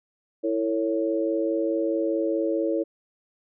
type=chord; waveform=sine; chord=A major; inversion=second; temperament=equal with one note detuned; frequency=329.6 / 449.8 / 554.4 Hz; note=E4 / A4 / C#5; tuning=0 / +38 / 0 cents; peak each=-25 / -28 / -27 dBFS; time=0.43-2.84 s; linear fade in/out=20 ms; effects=none